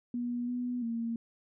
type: tone with pitch steps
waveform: sine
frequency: 241.9 / 246.1 / 230.8 Hz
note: B3 / B3 / A#3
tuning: -36 / -6 / -17 cents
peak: -31 dBFS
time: 0.14-1.16 s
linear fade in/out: 2 ms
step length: 340 ms
effects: none